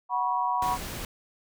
sine chord, F# suspended fourth, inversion none, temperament equal with one note detuned, 740 / 970.2 / 1108.7 Hz, F#5 / B5 / C#6, 0 / -31 / 0 cents, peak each -30 / -26 / -31 dBFS, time 0.09-0.78 s, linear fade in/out 50 ms
pink noise, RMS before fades -36 dBFS, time 0.62-1.05 s, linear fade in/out 2 ms
effects none

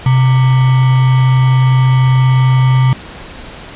sine tone with sample-and-hold, 129.4 Hz, C3, 19 cents flat, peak -6 dBFS, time 0.06-2.93 s, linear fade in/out 2 ms, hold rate 1050 Hz, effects pink hiss -31 dBFS RMS until 3.75 s + resampled to 8000 Hz

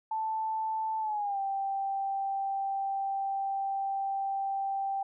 sine tone with pitch glide, 880 to 784 Hz, A5 to G5, 0 to 0 cents, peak -29 dBFS, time 0.11-5.03 s, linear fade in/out 5 ms, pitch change -200 cents, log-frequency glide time 1-1.39 s, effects none

